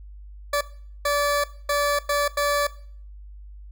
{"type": "tone bursts at uneven times", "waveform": "20% pulse", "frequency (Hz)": 578, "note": "D5", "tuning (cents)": -28, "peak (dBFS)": -15, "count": 5, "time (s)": [[0.53, 0.61], [1.05, 1.44], [1.69, 1.99], [2.09, 2.28], [2.37, 2.67]], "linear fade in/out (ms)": 5, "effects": ["noise-tail reverb RT60 0.5 s tail -18 dB re dry", "added 50 Hz sine -39 dBFS peak until 3.71 s"]}